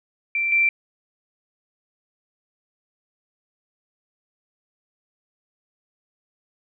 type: tone pair in turn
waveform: sine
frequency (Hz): 2349 / 2349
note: D7 / D7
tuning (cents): 0 / 0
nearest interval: unison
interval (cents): 0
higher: neither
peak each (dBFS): -20 / -15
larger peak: second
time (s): 0.35-0.52 / 0.52-0.69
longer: neither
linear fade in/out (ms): 2
effects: none